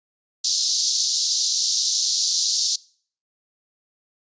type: band-pass noise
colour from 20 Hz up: white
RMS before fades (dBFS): -22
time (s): 0.44-2.76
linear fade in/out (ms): 5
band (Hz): 4000 to 6500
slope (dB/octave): 48
effects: noise-tail reverb RT60 0.5 s tail -23 dB re dry + resampled to 16000 Hz